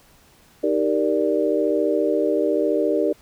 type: chord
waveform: sine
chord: Eb major seventh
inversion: none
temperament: equal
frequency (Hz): 311.1 / 392 / 466.2 / 587.3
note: Eb4 / G4 / Bb4 / D5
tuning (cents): 0 / 0 / 0 / 0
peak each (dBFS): -23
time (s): 0.63-3.13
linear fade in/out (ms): 10
effects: pink hiss -54 dBFS RMS until 3.21 s

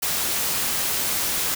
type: noise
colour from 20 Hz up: white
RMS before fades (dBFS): -24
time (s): 0.02-1.55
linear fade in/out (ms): 10
effects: none

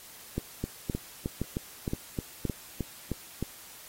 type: two click trains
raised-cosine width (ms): 3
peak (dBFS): -16 / -17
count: 5 / 10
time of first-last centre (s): 0.38-2.453 / 0.64-3.426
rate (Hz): 1.93 / 3.23
effects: white hiss -49 dBFS RMS until 3.88 s + AAC 48 kbps

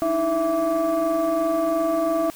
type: tone cluster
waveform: sine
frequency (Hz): 300.6 / 323.5 / 663 / 1160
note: D4 / E4 / E5 / D6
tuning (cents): +40 / -32 / +10 / -22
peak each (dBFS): -29 / -23 / -20 / -28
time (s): 0.02-2.3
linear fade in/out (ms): 0
effects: tanh soft clip ceiling -14 dBFS + white hiss -44 dBFS RMS until 2.35 s

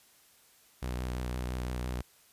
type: tone with vibrato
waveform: sawtooth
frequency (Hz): 62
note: B1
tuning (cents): +7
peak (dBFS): -29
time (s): 0.82-2.02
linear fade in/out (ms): 10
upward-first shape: triangle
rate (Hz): 5.9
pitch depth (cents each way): 37
effects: white hiss -62 dBFS RMS until 2.32 s + resampled to 32000 Hz

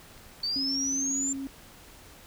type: clicks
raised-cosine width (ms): 0.2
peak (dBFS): -36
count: 9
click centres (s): 0.178 / 0.403 / 0.456 / 0.494 / 0.567 / 0.752 / 0.891 / 0.962 / 1.022
type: linear sweep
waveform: sine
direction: up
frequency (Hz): 4500 to 7300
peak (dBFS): -27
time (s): 0.43-1.33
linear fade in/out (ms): 5
type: tone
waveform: sine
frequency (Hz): 271.9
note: C#4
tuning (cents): -33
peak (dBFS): -32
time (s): 0.56-1.47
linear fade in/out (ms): 0
effects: pink hiss -51 dBFS RMS until 2.26 s

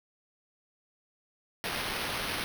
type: noise with sample-and-hold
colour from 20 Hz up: white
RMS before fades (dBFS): -34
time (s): 1.64-2.44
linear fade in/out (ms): 0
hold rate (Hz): 7350
effects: none

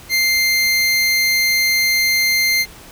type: tone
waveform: 25% pulse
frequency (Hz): 2100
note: C7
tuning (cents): +6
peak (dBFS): -10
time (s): 0.09-2.66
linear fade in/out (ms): 50
effects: pink hiss -40 dBFS RMS until 2.91 s

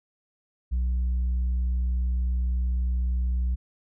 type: tone with tanh clipping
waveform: sine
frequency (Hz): 61.7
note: B1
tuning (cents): -1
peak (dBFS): -23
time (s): 0.71-3.56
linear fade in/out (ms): 20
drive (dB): 2
effects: none

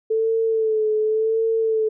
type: tone with vibrato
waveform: sine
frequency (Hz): 440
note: A4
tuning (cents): 0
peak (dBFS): -17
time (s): 0.1-1.89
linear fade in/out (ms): 10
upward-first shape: sine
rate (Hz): 0.9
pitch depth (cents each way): 40
effects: none

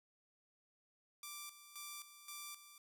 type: tone with tremolo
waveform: 5% pulse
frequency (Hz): 1174.7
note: D6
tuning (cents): 0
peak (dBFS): -35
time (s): 1.23-2.78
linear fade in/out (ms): 2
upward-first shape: square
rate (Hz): 1.9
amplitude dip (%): 70
effects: none

